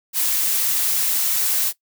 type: noise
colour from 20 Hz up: blue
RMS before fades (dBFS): -20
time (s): 0.13-1.73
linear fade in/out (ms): 50
effects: noise-tail reverb RT60 0.1 s tail -18 dB re dry